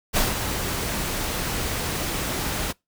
pink noise with ADSR envelope, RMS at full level -20 dBFS, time 0.13-2.73 s, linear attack 37 ms, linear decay 160 ms, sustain -7 dB, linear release 25 ms, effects noise-tail reverb RT60 0.2 s tail -25 dB re dry

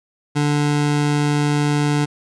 25% pulse tone, 146.83 Hz, D3, in tune, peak -12 dBFS, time 0.35-2.06 s, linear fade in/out 20 ms, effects resampled to 22050 Hz

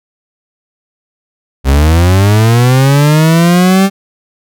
40% pulse linear sweep, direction up, 64.6 to 197.4 Hz, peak -4 dBFS, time 1.64-3.9 s, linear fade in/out 50 ms, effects none

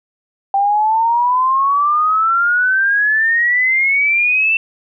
sine exponential sweep, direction up, 784 to 2687 Hz, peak -11 dBFS, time 0.54-4.57 s, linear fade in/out 2 ms, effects none

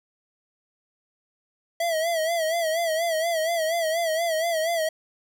square tone with vibrato, 656 Hz, E5, 9 cents flat, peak -23 dBFS, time 1.8-4.89 s, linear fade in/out 5 ms, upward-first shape sine, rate 4.2 Hz, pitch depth 82 cents each way, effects none

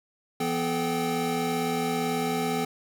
square tone cluster, 168.7 / 247.4 / 430.6 / 780 Hz, E3 / B3 / A4 / G5, +40 / +3 / -37 / -9 cents, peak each -34 / -31 / -31 / -32 dBFS, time 0.4-2.65 s, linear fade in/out 5 ms, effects none

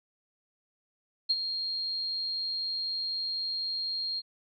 sine tone with ADSR envelope, 4228 Hz, C8, 17 cents sharp, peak -21 dBFS, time 1.29-4.22 s, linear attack 16 ms, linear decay 40 ms, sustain -9 dB, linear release 37 ms, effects none

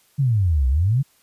sine exponential two-way sweep, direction down then up, 146.83 to 61.74 to 146.83 Hz, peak -15 dBFS, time 0.18-1.03 s, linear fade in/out 20 ms, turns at 0.68 s, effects white hiss -59 dBFS RMS until 1.22 s + resampled to 32000 Hz

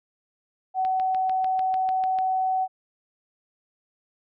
sine tone, 753 Hz, F#5, 30 cents sharp, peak -21 dBFS, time 0.74-2.68 s, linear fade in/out 50 ms
click train, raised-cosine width 0.3 ms, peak -23 dBFS, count 10, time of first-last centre 0.85-2.187 s, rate 6.73 Hz
effects none

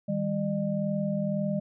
sine tone cluster, 158.2 / 200.1 / 604 Hz, D#3 / G3 / D5, +29 / +36 / +48 cents, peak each -32 / -28 / -32 dBFS, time 0.08-1.6 s, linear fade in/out 10 ms, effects none

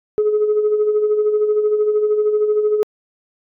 sine tone with tremolo, 423.3 Hz, G#4, 33 cents sharp, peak -10 dBFS, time 0.18-2.83 s, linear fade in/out 0 ms, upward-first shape sine, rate 13 Hz, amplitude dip 55%, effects tanh soft clip ceiling -9 dBFS

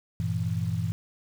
sine chord, E diminished, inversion first, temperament equal, 98 / 116.54 / 164.81 Hz, G2 / Bb2 / E3, 0 / 0 / 0 cents, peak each -30 dBFS, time 0.2-0.92 s, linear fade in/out 0 ms, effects 8-bit

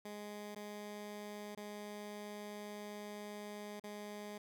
15% pulse tone with dropouts, 207.7 Hz, G#3, in tune, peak -39 dBFS, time 0.05-4.38 s, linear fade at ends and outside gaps 5 ms, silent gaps 0.549-0.56 / 1.55-1.572 / 3.798-3.838 s, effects none

